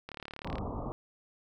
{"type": "click train", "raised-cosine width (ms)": 0.3, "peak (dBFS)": -25, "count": 19, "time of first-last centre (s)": [0.09, 0.583], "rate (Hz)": 36.5}
{"type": "low-pass noise", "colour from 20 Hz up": "pink", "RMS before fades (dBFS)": -37, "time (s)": [0.45, 0.92], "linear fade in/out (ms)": 0, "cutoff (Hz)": 1200, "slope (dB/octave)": 96}
{"effects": []}